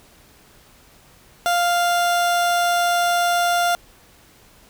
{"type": "tone", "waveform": "30% pulse", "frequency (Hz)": 698.5, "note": "F5", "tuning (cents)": 0, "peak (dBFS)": -14, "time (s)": [1.46, 3.75], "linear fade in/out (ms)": 0, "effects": ["pink hiss -51 dBFS RMS until 4.69 s"]}